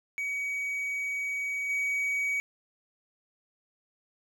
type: tone with level steps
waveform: triangle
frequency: 2262 Hz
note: C#7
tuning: 34 cents sharp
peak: -28 / -25 dBFS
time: 0.18-2.4 s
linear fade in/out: 0 ms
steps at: 1.69 s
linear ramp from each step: 10 ms
effects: none